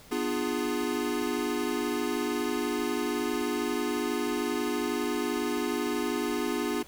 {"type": "chord", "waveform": "square", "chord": "B diminished seventh", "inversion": "none", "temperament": "equal with one note detuned", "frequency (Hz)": [246.9, 299.3, 349.2, 415.3], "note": ["B3", "D4", "F4", "Ab4"], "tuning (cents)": [0, 33, 0, 0], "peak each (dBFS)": -34, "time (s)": [0.11, 6.83], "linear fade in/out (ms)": 10, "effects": ["pink hiss -52 dBFS RMS until 6.87 s"]}